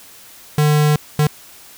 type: tone bursts at uneven times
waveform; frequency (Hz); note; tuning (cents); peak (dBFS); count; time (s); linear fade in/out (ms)
square; 150; D3; +37; -12; 2; 0.58-0.96 / 1.19-1.27; 2
effects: white hiss -42 dBFS RMS until 1.77 s